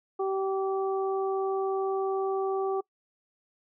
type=harmonic tone; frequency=386.1 Hz; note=G4; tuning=26 cents flat; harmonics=1 / 2 / 3; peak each=-27 / -33 / -37 dBFS; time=0.19-2.81 s; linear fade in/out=10 ms; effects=noise-tail reverb RT60 0.1 s tail -24 dB re dry